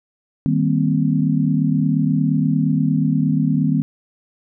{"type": "chord", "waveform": "sine", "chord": "C minor seventh", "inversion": "first", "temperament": "equal", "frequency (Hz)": [155.56, 196, 233.1, 261.6], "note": ["Eb3", "G3", "Bb3", "C4"], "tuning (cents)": [0, 0, 0, 0], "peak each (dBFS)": [-18, -22, -22, -20], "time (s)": [0.46, 3.82], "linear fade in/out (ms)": 0, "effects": []}